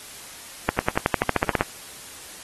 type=accelerating click train; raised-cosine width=0.5 ms; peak=-4 dBFS; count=13; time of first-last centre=0.69-1.609 s; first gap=100 ms; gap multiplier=0.95; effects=white hiss -41 dBFS RMS until 2.43 s + AAC 32 kbps